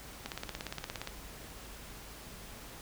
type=click train; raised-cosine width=0.2 ms; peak=-20 dBFS; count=15; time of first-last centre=0.26-1.074 s; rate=17.2 Hz; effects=added 50 Hz sine -53 dBFS peak until 2.81 s + pink hiss -49 dBFS RMS until 2.81 s